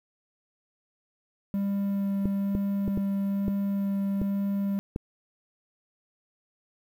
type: tone with vibrato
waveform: triangle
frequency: 198.3 Hz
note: G3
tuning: 20 cents sharp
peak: -23 dBFS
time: 1.54-4.79 s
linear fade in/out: 0 ms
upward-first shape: sine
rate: 1.1 Hz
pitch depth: 8 cents each way
type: clicks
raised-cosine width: 3 ms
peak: -16 dBFS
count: 7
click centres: 2.256 / 2.551 / 2.879 / 2.975 / 3.481 / 4.216 / 4.961 s
effects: 9-bit